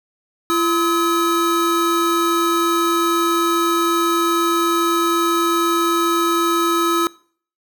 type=tone pair together; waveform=square; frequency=339.6 / 1282 Hz; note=F4 / E6; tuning=-48 / -49 cents; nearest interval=octave + major seventh; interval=2299 cents; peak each=-19 dBFS; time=0.5-7.07 s; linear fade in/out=0 ms; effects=noise-tail reverb RT60 0.5 s tail -22 dB re dry